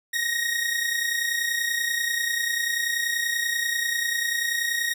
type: tone pair together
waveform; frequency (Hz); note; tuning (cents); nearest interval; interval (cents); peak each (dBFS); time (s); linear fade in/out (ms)
sawtooth; 1860.7 / 1891; A#6 / A#6; -4 / +24; unison; 28; -23; 0.13-4.94; 10
effects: none